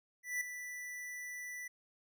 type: tone with ADSR envelope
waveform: square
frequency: 1975.5 Hz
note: B6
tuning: in tune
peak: -33 dBFS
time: 0.23-1.68 s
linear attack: 180 ms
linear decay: 5 ms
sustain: -10 dB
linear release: 8 ms
effects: none